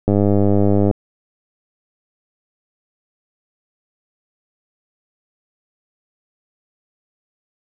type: click train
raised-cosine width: 2 ms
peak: -3 dBFS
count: 85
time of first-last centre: 0.08-0.912 s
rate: 101 Hz
effects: none